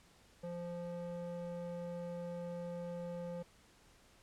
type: tone with band-pass filter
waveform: square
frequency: 173.6 Hz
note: F3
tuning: 10 cents flat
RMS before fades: -43 dBFS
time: 0.43-3.43 s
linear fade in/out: 10 ms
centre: 410 Hz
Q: 3.1
effects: pink hiss -65 dBFS RMS until 4.22 s + low-pass 10000 Hz 12 dB/octave